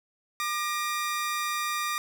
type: tone pair together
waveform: sawtooth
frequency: 1200 / 1888.6 Hz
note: D6 / A#6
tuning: +37 / +22 cents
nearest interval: minor sixth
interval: 785 cents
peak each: -25 / -31 dBFS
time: 0.4-1.98 s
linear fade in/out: 0 ms
effects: none